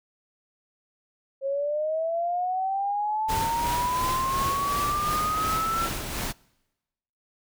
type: linear sweep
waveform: sine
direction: up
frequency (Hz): 537 to 1354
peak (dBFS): -24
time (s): 1.41-5.89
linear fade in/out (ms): 50
type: noise with tremolo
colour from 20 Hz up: pink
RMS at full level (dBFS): -30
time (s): 3.28-6.33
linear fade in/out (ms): 20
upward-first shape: sine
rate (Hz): 2.8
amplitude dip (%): 40
effects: noise-tail reverb RT60 1.0 s tail -25 dB re dry